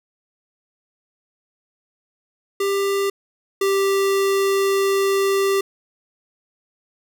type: tone pair in turn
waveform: square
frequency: 396.1 / 392.2 Hz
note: G4 / G4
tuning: +18 / +1 cents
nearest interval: unison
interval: 17 cents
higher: first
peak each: -19 / -17 dBFS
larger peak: second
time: 2.6-3.1 / 3.61-5.61 s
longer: second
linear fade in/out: 5 ms
effects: none